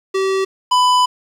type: tone pair in turn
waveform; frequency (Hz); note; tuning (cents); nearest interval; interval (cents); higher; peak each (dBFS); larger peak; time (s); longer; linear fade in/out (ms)
square; 384.5 / 997.8; G4 / B5; -33 / +17; octave + perfect fourth; 1650; second; -16 / -11; second; 0.14-0.45 / 0.71-1.06; second; 10
effects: low-pass 7000 Hz 12 dB/octave + 7-bit